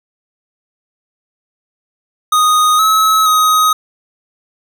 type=tone with pitch steps; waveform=square; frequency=1242 / 1289 / 1258 Hz; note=D#6 / E6 / D#6; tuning=-3 / -39 / +19 cents; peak=-9 dBFS; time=2.32-3.73 s; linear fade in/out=5 ms; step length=470 ms; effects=none